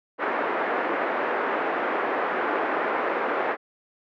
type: band-pass noise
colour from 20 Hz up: pink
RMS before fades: -26 dBFS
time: 0.18-3.57 s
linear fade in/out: 50 ms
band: 340 to 1900 Hz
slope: 24 dB/octave
effects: none